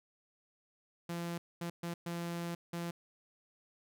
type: tone bursts at uneven times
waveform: sawtooth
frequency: 171 Hz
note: F3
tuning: 36 cents flat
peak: -33 dBFS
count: 5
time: 1.09-1.38 / 1.61-1.7 / 1.83-1.94 / 2.06-2.55 / 2.73-2.91 s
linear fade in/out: 5 ms
effects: none